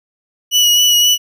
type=tone with vibrato; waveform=30% pulse; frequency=2933 Hz; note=F#7; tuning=16 cents flat; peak=-6 dBFS; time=0.51-1.18 s; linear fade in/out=50 ms; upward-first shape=sine; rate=3.8 Hz; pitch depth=20 cents each way; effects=none